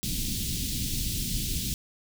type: band-stop noise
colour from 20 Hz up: pink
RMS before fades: -30 dBFS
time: 0.03-1.74 s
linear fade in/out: 0 ms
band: 260 to 3200 Hz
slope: 24 dB/octave
effects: none